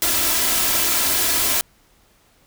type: noise with comb filter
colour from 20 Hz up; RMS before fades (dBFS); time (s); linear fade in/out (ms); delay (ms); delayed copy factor
white; -19; 0.02-1.61; 0; 3; +0.55
effects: pink hiss -57 dBFS RMS until 2.46 s